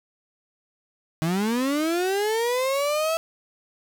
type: linear sweep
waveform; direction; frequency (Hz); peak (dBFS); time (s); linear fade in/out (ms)
35% pulse; up; 155 to 659.3; -20; 1.22-3.17; 0
effects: none